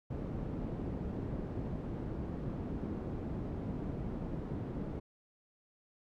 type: low-pass noise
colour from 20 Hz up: white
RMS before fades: -39 dBFS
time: 0.1-5 s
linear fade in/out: 10 ms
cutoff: 260 Hz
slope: 12 dB/octave
effects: none